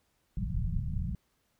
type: low-pass noise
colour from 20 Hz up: pink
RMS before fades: -32 dBFS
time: 0.37-1.15 s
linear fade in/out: 2 ms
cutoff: 200 Hz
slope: 96 dB/octave
effects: pink hiss -74 dBFS RMS until 1.59 s